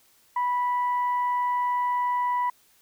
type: tone with frequency modulation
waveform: sine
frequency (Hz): 983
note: B5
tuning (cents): -8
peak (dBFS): -22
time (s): 0.36-2.5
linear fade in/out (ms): 5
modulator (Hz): 983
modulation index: 0.35
effects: white hiss -61 dBFS RMS until 2.81 s